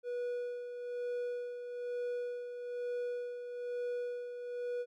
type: tone with tremolo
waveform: triangle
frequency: 487.3 Hz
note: B4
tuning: 23 cents flat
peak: -32 dBFS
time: 0.03-4.86 s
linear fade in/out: 50 ms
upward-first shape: sine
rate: 1.1 Hz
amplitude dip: 55%
effects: none